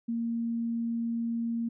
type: tone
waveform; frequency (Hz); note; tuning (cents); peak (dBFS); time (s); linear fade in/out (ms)
sine; 231.8; A#3; -10; -28; 0.08-1.69; 10
effects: none